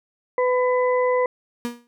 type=harmonic tone; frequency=501 Hz; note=B4; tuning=25 cents sharp; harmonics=1 / 2 / 4; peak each=-18 / -24 / -30 dBFS; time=0.38-1.26 s; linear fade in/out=2 ms
type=tone with exponential decay; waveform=35% pulse; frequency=239 Hz; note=A#3; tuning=43 cents sharp; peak=-20 dBFS; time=1.65-1.87 s; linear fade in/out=0 ms; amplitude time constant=46 ms
effects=none